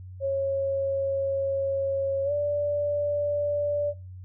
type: tone with pitch glide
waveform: sine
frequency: 547 to 582.9 Hz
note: C#5 to D5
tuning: -23 to -13 cents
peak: -23 dBFS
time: 0.2-3.94 s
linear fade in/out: 50 ms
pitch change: +110 cents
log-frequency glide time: 2.24-2.32 s
effects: noise-tail reverb RT60 0.3 s tail -21 dB re dry + added 92 Hz sine -39 dBFS peak until 4.24 s